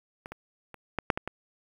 clicks, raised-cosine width 0.5 ms, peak -24 / -24 / -28 / -13 / -6 / -15 / -18 dBFS, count 7, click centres 0.259 / 0.32 / 0.743 / 0.987 / 1.102 / 1.175 / 1.276 s, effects 8-bit

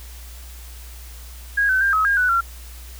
sine tone with pitch steps, 1641 / 1525 / 1595 / 1279 / 1618 / 1485 / 1370 Hz, G#6 / G6 / G6 / D#6 / G#6 / F#6 / F6, -21 / -48 / +30 / +47 / -46 / +6 / -34 cents, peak -15 dBFS, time 1.57-2.41 s, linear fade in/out 10 ms, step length 120 ms, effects added 60 Hz sine -36 dBFS peak until 2.99 s + white hiss -44 dBFS RMS until 2.99 s

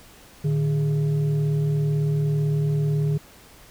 sine tone with frequency modulation, 150 Hz, D3, 37 cents sharp, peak -19 dBFS, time 0.44-3.18 s, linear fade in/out 10 ms, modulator 262 Hz, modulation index 0.47, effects pink hiss -49 dBFS RMS until 3.7 s

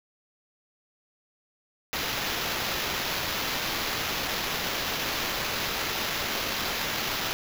blue noise with sample-and-hold, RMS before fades -30 dBFS, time 1.93-7.33 s, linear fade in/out 0 ms, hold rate 8820 Hz, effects none

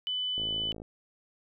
sine tone, 3000 Hz, F#7, 23 cents sharp, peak -29 dBFS, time 0.07-0.72 s, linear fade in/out 0 ms
click train, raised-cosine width 2 ms, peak -29 dBFS, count 25, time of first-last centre 0.38-0.819 s, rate 54.7 Hz
effects none

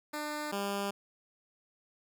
10% pulse tone pair in turn, 299.5 / 199.89 Hz, D4 / G3, +34 / +34 cents, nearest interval perfect fifth, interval 700 cents, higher first, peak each -27 / -24 dBFS, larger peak second, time 0.13-0.52 / 0.52-0.91 s, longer neither, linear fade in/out 10 ms, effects none

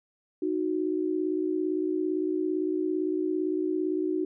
sine tone pair together, 310.9 / 368.6 Hz, D#4 / F#4, -1 / -7 cents, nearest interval minor third, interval 294 cents, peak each -28 dBFS, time 0.42-4.25 s, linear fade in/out 5 ms, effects none

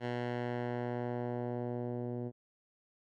10% pulse tone with low-pass filter sweep, 121.6 Hz, B2, 26 cents flat, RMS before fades -37 dBFS, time 0-2.32 s, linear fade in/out 50 ms, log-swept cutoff 3000 to 390 Hz, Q 0.76, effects none

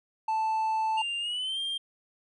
triangle tone, 880 Hz, A5, in tune, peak -23 dBFS, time 0.28-1.02 s, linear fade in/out 5 ms
triangle tone with pitch glide, 2794 to 3191 Hz, F7 to G7, 0 to +30 cents, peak -28 dBFS, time 0.97-1.78 s, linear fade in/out 10 ms, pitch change +230 cents, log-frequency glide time 1.19-1.59 s
effects tanh soft clip ceiling -15 dBFS + resampled to 24000 Hz

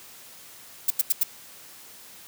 violet noise bursts, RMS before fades -20 dBFS, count 4, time 0.88-1.234 s, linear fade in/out 5 ms, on 24 ms, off 86 ms, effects white hiss -47 dBFS RMS until 2.27 s + high-pass 80 Hz 12 dB/octave

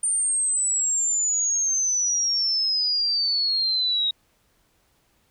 sine exponential sweep, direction down, 9060 to 3785 Hz, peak -20 dBFS, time 0.03-4.11 s, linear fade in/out 5 ms, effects pink hiss -65 dBFS RMS until 5.3 s

